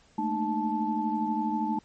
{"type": "tone cluster", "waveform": "sine", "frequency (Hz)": [216, 228.4, 305, 873], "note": ["A3", "A#3", "D#4", "A5"], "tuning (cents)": [-32, -35, -34, -14], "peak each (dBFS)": [-31, -34, -32, -29], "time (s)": [0.18, 1.79], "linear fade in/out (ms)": 5, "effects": ["pink hiss -61 dBFS RMS until 1.84 s", "MP3 32 kbps"]}